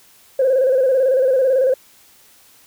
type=tone with vibrato; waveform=sine; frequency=523.3 Hz; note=C5; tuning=in tune; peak=-11 dBFS; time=0.39-1.74 s; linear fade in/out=5 ms; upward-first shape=square; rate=18 Hz; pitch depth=58 cents each way; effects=tanh soft clip ceiling -8 dBFS + white hiss -50 dBFS RMS until 2.66 s